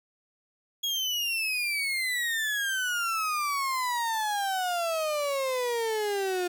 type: exponential sweep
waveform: 35% pulse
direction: down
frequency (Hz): 3322 to 352.4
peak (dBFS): -25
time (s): 0.83-6.48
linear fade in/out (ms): 10
effects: none